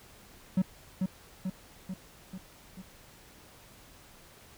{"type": "tone with echo", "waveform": "triangle", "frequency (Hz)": 186.9, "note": "F#3", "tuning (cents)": 18, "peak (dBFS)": -20, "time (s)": [0.57, 0.62], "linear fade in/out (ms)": 5, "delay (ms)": 440, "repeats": 5, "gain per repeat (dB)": -4, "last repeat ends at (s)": 2.82, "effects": ["pink hiss -55 dBFS RMS until 4.57 s"]}